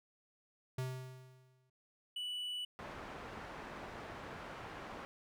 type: tone with exponential decay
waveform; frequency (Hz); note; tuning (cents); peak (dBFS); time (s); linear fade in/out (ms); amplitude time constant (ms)
square; 129.1; C3; -23; -36; 0.78-1.7; 5; 200
type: tone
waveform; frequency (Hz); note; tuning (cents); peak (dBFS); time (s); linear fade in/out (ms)
triangle; 2960; F#7; 0; -37; 2.16-2.65; 5
type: low-pass noise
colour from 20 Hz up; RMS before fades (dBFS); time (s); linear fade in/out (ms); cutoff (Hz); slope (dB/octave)
white; -48; 2.79-5.05; 0; 1300; 12
effects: none